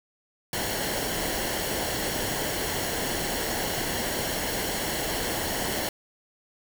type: noise with comb filter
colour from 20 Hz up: pink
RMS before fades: -29 dBFS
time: 0.53-5.89 s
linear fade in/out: 2 ms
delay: 0.81 ms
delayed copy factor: -0.55
effects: none